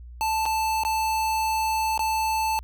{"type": "tone with dropouts", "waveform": "square", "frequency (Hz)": 880, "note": "A5", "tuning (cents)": 0, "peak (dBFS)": -23, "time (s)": [0.21, 2.59], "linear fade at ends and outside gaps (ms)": 0, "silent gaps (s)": [[0.455, 0.461], [0.835, 0.85], [1.977, 1.993]], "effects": ["added 60 Hz sine -39 dBFS peak until 2.63 s"]}